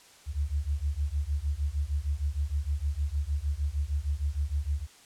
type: beating tone pair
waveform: sine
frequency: 69.3 / 75.8 Hz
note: C#2 / D#2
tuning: 0 / -45 cents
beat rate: 6.5 Hz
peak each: -30 dBFS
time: 0.26-4.87 s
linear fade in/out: 50 ms
effects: white hiss -55 dBFS RMS until 5.05 s + low-pass 9000 Hz 12 dB/octave